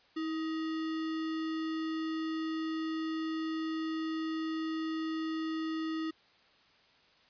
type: tone with sample-and-hold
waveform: sine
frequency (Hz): 320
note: D#4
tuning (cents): +49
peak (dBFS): -32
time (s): 0.16-6.11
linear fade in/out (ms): 10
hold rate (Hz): 1575
effects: white hiss -64 dBFS RMS until 7.29 s + resampled to 11025 Hz